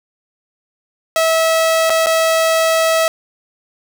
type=tone with dropouts; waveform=sawtooth; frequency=649 Hz; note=E5; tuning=27 cents flat; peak=-8 dBFS; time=1.16-3.08 s; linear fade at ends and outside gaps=1 ms; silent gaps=1.897-1.902 / 2.061-2.068 s; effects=none